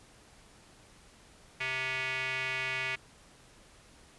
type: tone with band-pass filter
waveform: square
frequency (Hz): 130.81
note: C3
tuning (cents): 0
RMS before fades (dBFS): -34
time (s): 1.6-2.96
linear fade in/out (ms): 10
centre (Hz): 2300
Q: 4
effects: pink hiss -58 dBFS RMS until 4.18 s + resampled to 24000 Hz

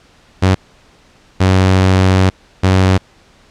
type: tone bursts at uneven times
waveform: sawtooth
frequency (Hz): 94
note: F#2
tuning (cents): +28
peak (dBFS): -4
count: 3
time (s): 0.42-0.55 / 1.4-2.3 / 2.63-2.98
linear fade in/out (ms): 10
effects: pink hiss -48 dBFS RMS until 3.5 s + low-pass 6000 Hz 12 dB/octave

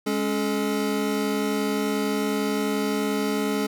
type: tone cluster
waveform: square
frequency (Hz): 206.5 / 277.8 / 429.1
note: G#3 / C#4 / A4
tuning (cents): -10 / +4 / -43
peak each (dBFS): -28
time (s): 0.06-3.67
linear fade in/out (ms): 10
effects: none

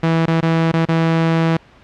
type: tone with dropouts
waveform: sawtooth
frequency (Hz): 163.8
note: E3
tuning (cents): -11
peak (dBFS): -9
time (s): 0.03-1.57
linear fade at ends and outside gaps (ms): 5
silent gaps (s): 0.259-0.278 / 0.407-0.427 / 0.718-0.736 / 0.853-0.886
effects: pink hiss -47 dBFS RMS until 1.83 s + low-pass 3000 Hz 12 dB/octave

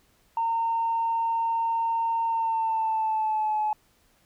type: tone with pitch glide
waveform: sine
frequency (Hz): 915 to 853.7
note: A#5 to G#5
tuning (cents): -32 to +47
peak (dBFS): -22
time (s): 0.37-3.73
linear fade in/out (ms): 2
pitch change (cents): -121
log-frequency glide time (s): 2.26-3.6
effects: tanh soft clip ceiling -18 dBFS + pink hiss -64 dBFS RMS until 4.25 s

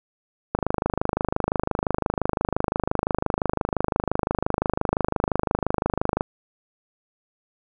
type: click train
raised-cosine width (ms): 1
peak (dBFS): -7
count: 147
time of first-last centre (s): 0.55-6.209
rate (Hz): 25.8
effects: none

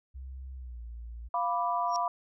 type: tone with pitch glide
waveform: sine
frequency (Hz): 65.41 to 57.94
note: C2 to A#1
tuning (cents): 0 to -10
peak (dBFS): -39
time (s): 0.14-1.29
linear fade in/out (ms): 20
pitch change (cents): -210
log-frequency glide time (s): 0.54-0.82
type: chord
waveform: sine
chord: B diminished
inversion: second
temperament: equal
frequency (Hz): 698.5 / 987.8 / 1174.7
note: F5 / B5 / D6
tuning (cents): 0 / 0 / 0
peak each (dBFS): -31 / -30 / -33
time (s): 1.34-2.08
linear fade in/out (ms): 2
type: tone with exponential growth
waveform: sine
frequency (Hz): 5588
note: F8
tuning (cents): 0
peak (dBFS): -31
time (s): 1.88-1.96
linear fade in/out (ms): 0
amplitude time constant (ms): 17
effects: none

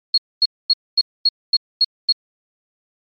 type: tone bursts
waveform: sine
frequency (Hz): 4312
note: C#8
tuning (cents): -49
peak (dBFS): -10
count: 8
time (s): 0.14-2.124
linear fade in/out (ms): 5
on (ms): 38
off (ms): 240
effects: MP3 48 kbps

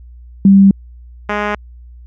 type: tone pair in turn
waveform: sine / 5% pulse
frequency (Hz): 196 / 207.8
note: G3 / G#3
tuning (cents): 0 / +1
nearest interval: minor second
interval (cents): 101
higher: second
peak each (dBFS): -3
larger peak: neither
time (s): 0.45-0.71 / 1.29-1.55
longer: neither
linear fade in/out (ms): 2
effects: added 60 Hz sine -34 dBFS peak until 2.06 s + low-pass 2000 Hz 12 dB/octave

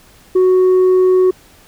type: tone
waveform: sine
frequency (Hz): 370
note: F#4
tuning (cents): 0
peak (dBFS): -5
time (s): 0.35-1.31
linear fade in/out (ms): 10
effects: tanh soft clip ceiling -7 dBFS + pink hiss -46 dBFS RMS until 1.67 s

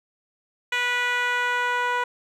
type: tone with band-pass filter sweep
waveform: 10% pulse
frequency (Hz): 490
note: B4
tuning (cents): -14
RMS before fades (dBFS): -24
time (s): 0.72-2.04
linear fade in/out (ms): 5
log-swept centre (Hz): 2200 to 990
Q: 1.3
effects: none

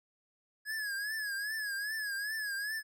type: tone with vibrato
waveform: square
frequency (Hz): 1679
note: G#6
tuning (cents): +18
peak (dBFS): -35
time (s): 0.65-2.83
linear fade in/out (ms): 50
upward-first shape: triangle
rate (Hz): 2.5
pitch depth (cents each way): 110
effects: none

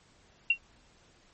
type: tone with exponential decay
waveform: sine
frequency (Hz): 2747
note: F7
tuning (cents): -29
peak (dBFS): -17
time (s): 0.5-0.58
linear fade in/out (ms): 5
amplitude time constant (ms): 17
effects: pink hiss -62 dBFS RMS until 1.33 s + MP3 32 kbps

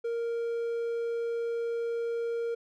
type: tone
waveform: triangle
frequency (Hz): 465.9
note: A#4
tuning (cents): -1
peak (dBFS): -27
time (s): 0.04-2.55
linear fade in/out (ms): 10
effects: none

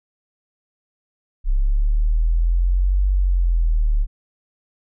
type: linear two-way sweep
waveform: sine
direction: up then down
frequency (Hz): 32.7 to 48.18 to 35.36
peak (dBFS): -14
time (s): 1.44-4.07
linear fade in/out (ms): 50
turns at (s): 3.08
effects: none

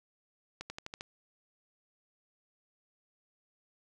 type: accelerating click train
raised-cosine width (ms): 0.2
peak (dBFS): -23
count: 6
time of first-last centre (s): 0.61-1.009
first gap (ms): 90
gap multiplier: 0.94
effects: none

